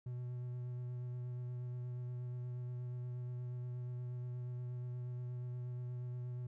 triangle tone with vibrato, 123.47 Hz, B2, in tune, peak -38 dBFS, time 0.06-6.47 s, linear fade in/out 5 ms, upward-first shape sine, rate 8.4 Hz, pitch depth 14 cents each way, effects none

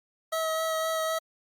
25% pulse tone with vibrato, 642 Hz, E5, 46 cents flat, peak -23 dBFS, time 0.32-1.19 s, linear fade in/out 10 ms, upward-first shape sine, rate 3.9 Hz, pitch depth 13 cents each way, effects Opus 48 kbps

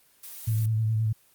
blue noise, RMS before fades -41 dBFS, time 0.23-0.66 s, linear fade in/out 5 ms
sine tone with vibrato, 110.3 Hz, A2, 5 cents sharp, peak -22 dBFS, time 0.47-1.13 s, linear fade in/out 10 ms, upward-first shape sine, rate 9.5 Hz, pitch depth 33 cents each way
effects white hiss -61 dBFS RMS until 1.34 s + Opus 24 kbps

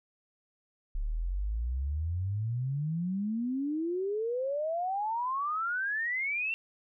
sine exponential sweep, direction up, 34.27 to 2736 Hz, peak -29 dBFS, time 0.95-6.54 s, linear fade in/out 0 ms, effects none

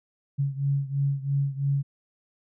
sine beating tone pair, 138.59 / 141.59 Hz, C#3 / C#3, 0 / +37 cents, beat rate 3 Hz, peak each -25 / -28 dBFS, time 0.38-1.83 s, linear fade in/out 20 ms, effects none

